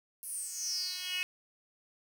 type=tone with high-pass filter sweep; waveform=10% pulse; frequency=365.1 Hz; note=F#4; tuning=23 cents flat; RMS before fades=-37 dBFS; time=0.23-1.23 s; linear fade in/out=0 ms; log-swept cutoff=11000 to 2600 Hz; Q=8.7; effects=none